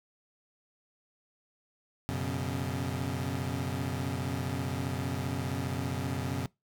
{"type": "chord", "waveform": "25% pulse", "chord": "F# suspended fourth", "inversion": "none", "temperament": "equal with one note detuned", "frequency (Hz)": [91.07, 123.47, 138.59], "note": ["F#2", "B2", "C#3"], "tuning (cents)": [-27, 0, 0], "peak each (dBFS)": -32, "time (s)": [2.09, 6.46], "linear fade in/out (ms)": 0, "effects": ["noise-tail reverb RT60 0.2 s tail -23 dB re dry"]}